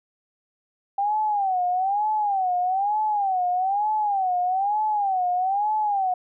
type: tone with vibrato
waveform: sine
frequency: 785 Hz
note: G5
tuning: 2 cents sharp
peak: -20 dBFS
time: 0.98-6.14 s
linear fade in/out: 5 ms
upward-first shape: sine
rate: 1.1 Hz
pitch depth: 160 cents each way
effects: none